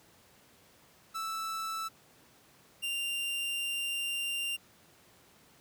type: tone pair in turn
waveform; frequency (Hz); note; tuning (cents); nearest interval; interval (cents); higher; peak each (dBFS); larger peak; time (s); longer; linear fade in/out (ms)
45% pulse; 1318.5 / 2786; E6 / F7; 0 / -5; octave + minor second; 1295; second; -34 / -32; second; 1.14-1.89 / 2.82-4.57; second; 20
effects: pink hiss -61 dBFS RMS until 5.6 s + high-pass 100 Hz 12 dB/octave